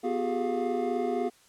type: tone cluster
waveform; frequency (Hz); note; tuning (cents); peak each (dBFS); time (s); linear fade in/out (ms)
triangle; 248.3 / 362.1 / 398.3 / 421.9 / 705; B3 / F#4 / G4 / G#4 / F5; +9 / -37 / +28 / +27 / +16; -31; 0.03-1.3; 20
effects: white hiss -60 dBFS RMS until 1.48 s + low-pass 10000 Hz 12 dB/octave